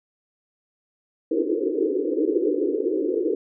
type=band-pass noise; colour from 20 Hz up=pink; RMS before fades=-23 dBFS; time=1.31-3.35 s; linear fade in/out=5 ms; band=290 to 490 Hz; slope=96 dB/octave; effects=none